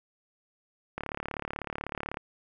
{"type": "click train", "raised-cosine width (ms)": 0.5, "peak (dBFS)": -18, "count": 44, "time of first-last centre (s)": [0.98, 2.171], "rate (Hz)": 36.1, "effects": []}